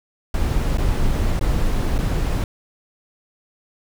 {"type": "noise with dropouts", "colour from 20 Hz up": "brown", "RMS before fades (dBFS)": -19, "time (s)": [0.34, 2.44], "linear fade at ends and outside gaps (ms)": 2, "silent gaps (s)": [[0.774, 0.782], [1.394, 1.41], [1.981, 1.987]], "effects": []}